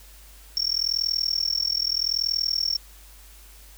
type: tone with amplitude modulation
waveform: triangle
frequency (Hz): 5480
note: F8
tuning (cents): -34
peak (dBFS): -17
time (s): 0.57-2.77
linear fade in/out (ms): 0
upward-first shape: sine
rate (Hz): 40.8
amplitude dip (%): 100
effects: added 50 Hz sine -47 dBFS peak until 3.77 s + white hiss -51 dBFS RMS until 3.77 s